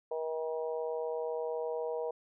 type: harmonic tone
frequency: 159.3 Hz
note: D#3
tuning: 41 cents sharp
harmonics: 3 / 4 / 5 / 6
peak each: -34 / -39 / -45 / -45 dBFS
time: 0.11-2.11 s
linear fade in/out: 5 ms
effects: none